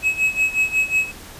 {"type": "tone with tremolo", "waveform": "triangle", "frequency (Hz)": 2566, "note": "E7", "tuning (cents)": -47, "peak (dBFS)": -12, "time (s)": [0.02, 1.12], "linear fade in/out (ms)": 50, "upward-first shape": "sine", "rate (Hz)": 5.5, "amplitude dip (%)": 85, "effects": ["pink hiss -39 dBFS RMS until 1.39 s", "resampled to 32000 Hz"]}